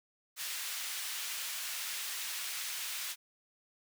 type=high-pass noise; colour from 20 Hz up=pink; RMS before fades=-39 dBFS; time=0.36-3.16 s; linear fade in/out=50 ms; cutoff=2100 Hz; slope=12 dB/octave; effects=none